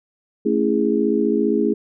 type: chord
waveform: sine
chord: A major seventh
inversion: none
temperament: just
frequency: 220 / 275 / 330 / 412.5 Hz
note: A3 / C#4 / E4 / G#4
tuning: 0 / -14 / +2 / -12 cents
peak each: -21 / -22 / -22 / -20 dBFS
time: 0.45-1.74 s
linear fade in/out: 10 ms
effects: none